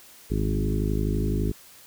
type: harmonic tone with a mistuned harmonic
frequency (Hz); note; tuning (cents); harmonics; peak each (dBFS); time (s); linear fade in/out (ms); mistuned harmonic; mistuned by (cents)
51.91; G#1; 0; 1 / 2 / 3 / 4 / 5 / 6 / 7 / 8; -26 / -29 / -31 / -32 / -33 / -34 / -34 / -35; 0.3-1.52; 10; 3; +17
effects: white hiss -50 dBFS RMS until 1.86 s